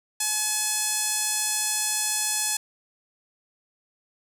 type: tone with band-pass filter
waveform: sawtooth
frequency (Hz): 853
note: G#5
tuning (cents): +46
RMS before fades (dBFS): -26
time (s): 0.2-2.57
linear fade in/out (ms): 5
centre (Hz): 8400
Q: 1.7
effects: none